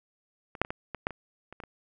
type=clicks; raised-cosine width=0.5 ms; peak=-27 / -7 / -25 / -18 / -20 / -12 / -25 / -29 / -26 / -27 dBFS; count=10; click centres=0.552 / 0.616 / 0.649 / 0.705 / 0.947 / 1.069 / 1.107 / 1.526 / 1.602 / 1.637 s; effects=none